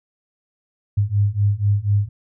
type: beating tone pair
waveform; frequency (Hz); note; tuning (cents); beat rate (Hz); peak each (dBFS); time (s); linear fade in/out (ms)
sine; 100 / 104.1; G2 / G#2; +35 / +5; 4.1; -19 / -18; 0.97-2.09; 10
effects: none